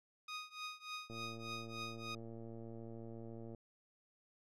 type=tone with tremolo; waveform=15% pulse; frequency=1244.5 Hz; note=D#6; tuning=in tune; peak=-35 dBFS; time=0.28-2.15 s; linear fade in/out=5 ms; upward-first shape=triangle; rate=3.4 Hz; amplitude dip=95%
type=click train; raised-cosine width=2 ms; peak=-38 dBFS; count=280; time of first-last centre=1.1-3.547 s; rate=114 Hz
effects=low-pass 7000 Hz 12 dB/octave